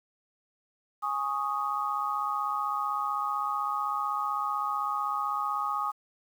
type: chord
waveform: sine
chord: Ab suspended fourth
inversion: none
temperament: equal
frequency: 830.6 / 1108.7 / 1244.5 Hz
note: Ab5 / Db6 / Eb6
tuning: 0 / 0 / 0 cents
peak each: -34 / -33 / -30 dBFS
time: 1.02-5.92 s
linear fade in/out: 20 ms
effects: 9-bit